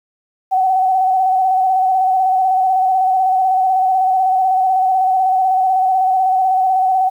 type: tone with vibrato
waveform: sine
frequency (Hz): 754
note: F#5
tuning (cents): +32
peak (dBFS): -11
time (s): 0.51-7.1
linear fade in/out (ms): 20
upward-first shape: square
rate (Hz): 16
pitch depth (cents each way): 29
effects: 8-bit